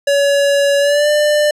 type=tone with pitch glide; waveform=square; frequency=565 to 595.5 Hz; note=C#5 to D5; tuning=+33 to +24 cents; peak=-11 dBFS; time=0.07-1.51 s; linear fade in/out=5 ms; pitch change=+91 cents; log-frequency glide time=0.79-1.09 s; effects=low-pass 10000 Hz 12 dB/octave